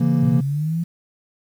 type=chord; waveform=triangle; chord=A# diminished; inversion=first; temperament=just; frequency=139.85 / 167.82 / 233.1 Hz; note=C#3 / E3 / A#3; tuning=+16 / +31 / 0 cents; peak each=-17 dBFS; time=0-0.41 s; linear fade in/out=10 ms
type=linear sweep; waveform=sine; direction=up; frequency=117.1 to 171.6 Hz; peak=-19 dBFS; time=0.22-0.84 s; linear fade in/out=10 ms
effects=tanh soft clip ceiling -4 dBFS + 8-bit